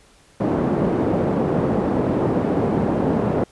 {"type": "band-pass noise", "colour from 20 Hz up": "pink", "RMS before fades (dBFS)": -20, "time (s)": [0.4, 3.44], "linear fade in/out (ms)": 5, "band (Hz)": [170, 550], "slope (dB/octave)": 12, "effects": ["pink hiss -53 dBFS RMS until 3.51 s", "resampled to 24000 Hz"]}